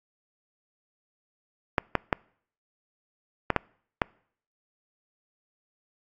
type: clicks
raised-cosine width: 0.5 ms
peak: -6 dBFS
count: 6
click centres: 1.782 / 1.953 / 2.128 / 3.503 / 3.563 / 4.018 s
effects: noise-tail reverb RT60 0.6 s tail -26 dB re dry + AAC 64 kbps